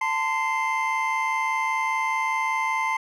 triangle tone cluster, 888 / 1033 / 2089 Hz, A5 / C6 / C7, +16 / -22 / -3 cents, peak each -25 dBFS, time 0.01-2.97 s, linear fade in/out 5 ms, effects none

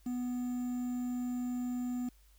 triangle tone with quantisation, 247.1 Hz, B3, 1 cent sharp, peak -31 dBFS, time 0.06-2.09 s, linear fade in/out 5 ms, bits 9, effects added 50 Hz sine -60 dBFS peak until 2.38 s + white hiss -69 dBFS RMS until 2.38 s

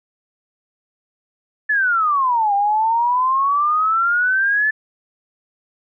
sine exponential two-way sweep, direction down then up, 1753 to 794 to 1753 Hz, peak -14 dBFS, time 1.69-4.71 s, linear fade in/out 10 ms, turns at 2.54 s, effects none

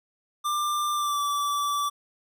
square tone with pitch glide, 1189 to 1158.5 Hz, D6 to D6, +21 to -24 cents, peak -25 dBFS, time 0.44-1.9 s, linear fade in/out 20 ms, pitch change -45 cents, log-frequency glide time 0.94-1.21 s, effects none

